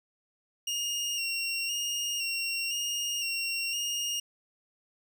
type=tone with vibrato; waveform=25% pulse; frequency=2794 Hz; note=F7; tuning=in tune; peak=-26 dBFS; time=0.67-4.2 s; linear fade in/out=5 ms; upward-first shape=square; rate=0.98 Hz; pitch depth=30 cents each way; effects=none